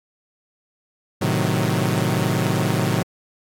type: chord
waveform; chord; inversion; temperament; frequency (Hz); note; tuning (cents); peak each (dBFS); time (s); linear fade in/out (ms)
sawtooth; A diminished seventh; none; equal; 110 / 130.81 / 155.56 / 185; A2 / C3 / Eb3 / Gb3; 0 / 0 / 0 / 0; -20; 1.21-3.03; 10
effects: AAC 64 kbps